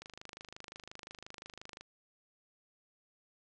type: click train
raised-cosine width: 0.2 ms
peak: -29 dBFS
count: 47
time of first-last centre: 0.02-1.81 s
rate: 25.7 Hz
effects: resampled to 24000 Hz + 11-bit